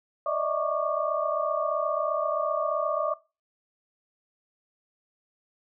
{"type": "tone cluster", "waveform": "sine", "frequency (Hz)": [587, 615, 650, 1117, 1196], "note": ["D5", "D#5", "E5", "C#6", "D6"], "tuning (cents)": [-1, -20, -24, 13, 31], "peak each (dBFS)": -31, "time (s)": [0.26, 3.14], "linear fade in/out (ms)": 5, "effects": ["noise-tail reverb RT60 0.3 s tail -21 dB re dry"]}